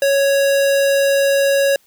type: tone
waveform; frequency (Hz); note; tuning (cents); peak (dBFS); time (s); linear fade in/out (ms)
square; 554.4; C#5; 0; -13; 0.02-1.76; 2
effects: white hiss -56 dBFS RMS until 1.86 s